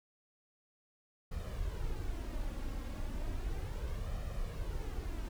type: noise with flanger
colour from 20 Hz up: brown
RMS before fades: -38 dBFS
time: 1.31-5.29 s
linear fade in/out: 10 ms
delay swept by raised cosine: 1.6 to 3.7 ms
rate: 0.34 Hz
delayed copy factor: +0.55
effects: none